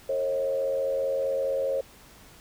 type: tone with frequency modulation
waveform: sine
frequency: 540 Hz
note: C#5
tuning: 45 cents flat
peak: -24 dBFS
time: 0.09-1.81 s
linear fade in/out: 5 ms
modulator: 84.9 Hz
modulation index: 0.69
effects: pink hiss -52 dBFS RMS until 2.4 s